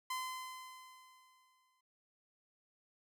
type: tone with exponential decay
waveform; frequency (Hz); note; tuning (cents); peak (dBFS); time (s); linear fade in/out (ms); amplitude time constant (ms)
sawtooth; 1028; C6; -31; -33; 0.1-1.81; 5; 370
effects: noise-tail reverb RT60 0.1 s tail -26 dB re dry